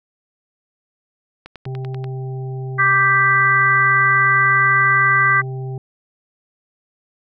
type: click train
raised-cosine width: 0.3 ms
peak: -19 dBFS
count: 7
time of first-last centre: 1.46-2.043 s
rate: 10.3 Hz
type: harmonic tone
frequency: 130.81 Hz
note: C3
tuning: in tune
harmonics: 1 / 3 / 5 / 6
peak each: -24 / -33 / -49 / -40 dBFS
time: 1.66-5.78 s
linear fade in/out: 2 ms
type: chord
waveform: sine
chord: G major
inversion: second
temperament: equal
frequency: 1174.7 / 1568 / 1975.5 Hz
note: D6 / G6 / B6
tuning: 0 / 0 / 0 cents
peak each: -16 dBFS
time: 2.78-5.42 s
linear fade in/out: 20 ms
effects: none